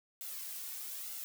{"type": "noise with flanger", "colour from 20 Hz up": "blue", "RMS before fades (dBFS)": -43, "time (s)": [0.21, 1.24], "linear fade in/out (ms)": 0, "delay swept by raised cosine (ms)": [1.4, 2.8], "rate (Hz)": 1.1, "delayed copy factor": 0.55, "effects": []}